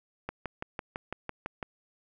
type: click train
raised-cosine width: 0.5 ms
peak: -19 dBFS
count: 9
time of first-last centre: 0.29-1.628 s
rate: 5.98 Hz
effects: none